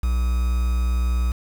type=tone with quantisation; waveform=triangle; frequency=60.8 Hz; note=B1; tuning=26 cents flat; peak=-16 dBFS; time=0.03-1.32 s; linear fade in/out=5 ms; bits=6; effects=none